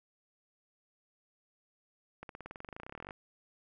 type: accelerating click train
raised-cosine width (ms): 0.5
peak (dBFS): -29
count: 25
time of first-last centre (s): 2.23-3.108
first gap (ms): 62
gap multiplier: 0.95
effects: none